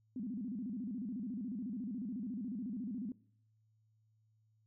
sine tone with vibrato, 227.3 Hz, A#3, 43 cents flat, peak -38 dBFS, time 0.16-3.12 s, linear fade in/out 2 ms, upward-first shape square, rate 14 Hz, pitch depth 200 cents each way, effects noise-tail reverb RT60 0.6 s tail -20 dB re dry + added 109 Hz sine -70 dBFS peak until 4.66 s

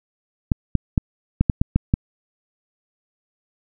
clicks, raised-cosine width 5 ms, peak -3 dBFS, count 8, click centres 0.518 / 0.753 / 0.978 / 1.41 / 1.498 / 1.615 / 1.76 / 1.939 s, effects none

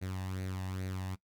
sawtooth tone with flanger, 93.8 Hz, F#2, 24 cents sharp, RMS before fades -38 dBFS, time 0.01-1.16 s, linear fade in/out 20 ms, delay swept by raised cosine 0.47 to 1.13 ms, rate 2.4 Hz, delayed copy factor +0.6, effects noise-tail reverb RT60 0.1 s tail -19 dB re dry

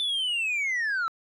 sine linear sweep, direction down, 3539 to 1300 Hz, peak -22 dBFS, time 0-1.08 s, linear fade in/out 0 ms, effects tanh soft clip ceiling -24 dBFS

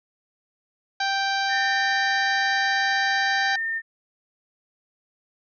harmonic tone, 784 Hz, G5, in tune, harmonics 1 / 2 / 3 / 4 / 5 / 6 / 7 / 8, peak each -25 / -26 / -35 / -36 / -32 / -33 / -40 / -42 dBFS, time 1-3.56 s, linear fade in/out 5 ms
sine tone, 1813 Hz, A#6, 49 cents flat, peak -24 dBFS, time 1.48-3.82 s, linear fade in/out 50 ms
effects none

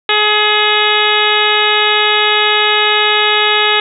harmonic tone with a mistuned harmonic, 421.9 Hz, G#4, 27 cents sharp, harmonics 1 / 2 / 3 / 4 / 5 / 6 / 7 / 8 / 9, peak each -18 / -18 / -18 / -18 / -18 / -18 / -18 / -18 / -18 dBFS, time 0.09-3.8 s, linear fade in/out 2 ms, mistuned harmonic 9, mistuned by -15 cents, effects none

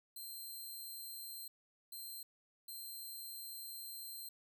5% pulse tone bursts at uneven times, 4146 Hz, C8, 17 cents flat, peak -39 dBFS, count 3, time 0.16-1.48 / 1.92-2.23 / 2.68-4.29 s, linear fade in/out 5 ms, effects none

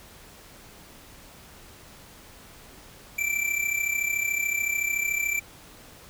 square tone with amplitude modulation, 2340 Hz, D7, 7 cents flat, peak -22 dBFS, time 3.18-5.4 s, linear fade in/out 10 ms, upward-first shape sine, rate 33.7 Hz, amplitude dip 70%, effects pink hiss -49 dBFS RMS until 6.09 s

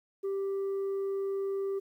sine tone, 392 Hz, G4, in tune, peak -27 dBFS, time 0.23-1.8 s, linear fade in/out 20 ms, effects tanh soft clip ceiling -29 dBFS + 11-bit

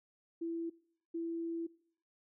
sine tone bursts at uneven times, 333.2 Hz, E4, 19 cents sharp, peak -35 dBFS, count 2, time 0.41-0.7 / 1.14-1.67 s, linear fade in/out 10 ms, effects noise-tail reverb RT60 0.6 s tail -22 dB re dry

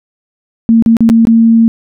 sine tone with dropouts, 227.8 Hz, A#3, 40 cents flat, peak -3 dBFS, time 0.69-1.68 s, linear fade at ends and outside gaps 0 ms, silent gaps 0.824-0.861 / 0.968-1.006 / 1.091-1.099 / 1.252-1.271 s, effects none

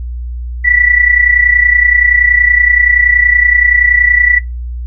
sine tone with amplitude modulation, 1960 Hz, B6, 14 cents flat, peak -3 dBFS, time 0.64-4.4 s, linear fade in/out 20 ms, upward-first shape sine, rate 30.6 Hz, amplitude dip 65%, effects noise-tail reverb RT60 0.2 s tail -19 dB re dry + added 60 Hz sine -18 dBFS peak until 4.86 s

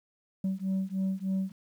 sine beating tone pair, 189.3 / 192.6 Hz, F#3 / G3, +40 / -30 cents, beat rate 3.3 Hz, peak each -29 dBFS, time 0.44-1.52 s, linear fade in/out 5 ms, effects tanh soft clip ceiling -25 dBFS + 10-bit

